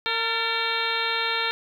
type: harmonic tone with a mistuned harmonic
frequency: 457.9 Hz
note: A#4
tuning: 31 cents flat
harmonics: 1 / 2 / 3 / 4 / 5 / 6 / 7 / 8 / 9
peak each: -34 / -32 / -30 / -31 / -30 / -34 / -35 / -30 / -33 dBFS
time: 0.06-1.51 s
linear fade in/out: 0 ms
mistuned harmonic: 4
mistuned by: -60 cents
effects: 9-bit